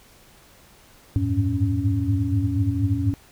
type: tone cluster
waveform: sine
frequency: 86.3 / 99.3 / 103.4 / 111.8 / 279 Hz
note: F2 / G2 / G#2 / A2 / C#4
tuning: -20 / +23 / -7 / +28 / +11 cents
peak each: -27 / -25 / -26 / -26 / -25 dBFS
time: 1.16-3.14 s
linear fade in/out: 0 ms
effects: pink hiss -52 dBFS RMS until 3.31 s